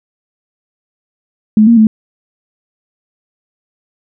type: tone with pitch steps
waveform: sine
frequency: 214.7 / 232.9 / 218.3 Hz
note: A3 / A#3 / A3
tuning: -42 / -1 / -13 cents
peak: -3 dBFS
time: 1.57-1.87 s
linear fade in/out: 2 ms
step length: 100 ms
effects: none